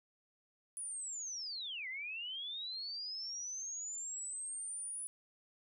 sine linear two-way sweep, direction down then up, 9950 to 1975.5 to 9950 Hz, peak -40 dBFS, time 0.77-5.07 s, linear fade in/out 0 ms, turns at 1.88 s, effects none

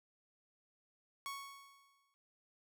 sawtooth tone with exponential decay, 1108.7 Hz, C#6, in tune, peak -36 dBFS, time 1.26-2.14 s, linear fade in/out 0 ms, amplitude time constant 190 ms, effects none

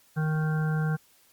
harmonic tone, 155.56 Hz, D#3, in tune, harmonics 1 / 3 / 5 / 7 / 9 / 10, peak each -24 / -39 / -40 / -46 / -40 / -39 dBFS, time 0.16-0.97 s, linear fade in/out 20 ms, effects white hiss -61 dBFS RMS until 1.32 s + Opus 48 kbps

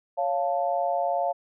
sine chord, Db augmented, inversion none, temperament equal with one note detuned, 556.6 / 698.5 / 880 Hz, Db5 / F5 / A5, +7 / 0 / 0 cents, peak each -28 / -25 / -31 dBFS, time 0.17-1.33 s, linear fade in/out 20 ms, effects none

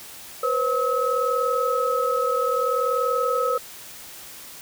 sine tone cluster, 490.4 / 531 / 1285 Hz, B4 / C5 / E6, -12 / +25 / -45 cents, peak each -24 / -26 / -23 dBFS, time 0.43-3.58 s, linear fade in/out 5 ms, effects white hiss -41 dBFS RMS until 4.61 s

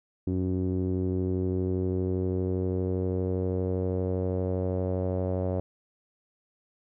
sawtooth tone with low-pass filter sweep, 92.5 Hz, F#2, in tune, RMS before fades -28 dBFS, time 0.27-5.6 s, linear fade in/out 0 ms, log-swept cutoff 320 to 580 Hz, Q 3.5, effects none

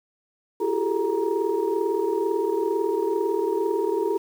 sine tone cluster, 338.8 / 382.5 / 404.7 / 442.6 / 940 Hz, E4 / G4 / G#4 / A4 / A#5, +48 / -42 / -45 / +10 / +14 cents, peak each -28 / -28 / -25 / -27 / -31 dBFS, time 0.6-4.18 s, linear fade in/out 10 ms, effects tanh soft clip ceiling -10 dBFS + 8-bit

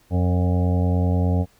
harmonic tone with a mistuned harmonic, 90 Hz, F#2, 47 cents flat, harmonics 1 / 2 / 3 / 5 / 6 / 7 / 8 / 9, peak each -18 / -24 / -28 / -32 / -34 / -35 / -36 / -37 dBFS, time 0.1-1.46 s, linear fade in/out 50 ms, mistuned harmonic 7, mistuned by -19 cents, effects pink hiss -58 dBFS RMS until 1.59 s

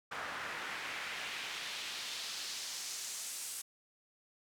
pink noise with band-pass filter sweep, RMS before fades -42 dBFS, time 0.11-3.62 s, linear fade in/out 10 ms, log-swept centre 1300 to 9000 Hz, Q 1.3, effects none

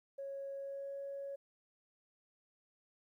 sine tone with pitch glide, 551 to 555.8 Hz, C#5 to C#5, -11 to +4 cents, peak -40 dBFS, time 0.18-1.36 s, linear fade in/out 10 ms, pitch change +15 cents, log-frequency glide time 0.56-0.99 s, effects tanh soft clip ceiling -36 dBFS + 13-bit

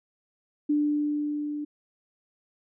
sine tone with level ramp, 295.7 Hz, D4, 12 cents sharp, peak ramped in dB -20 to -30 dBFS, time 0.69-1.65 s, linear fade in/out 10 ms, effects none

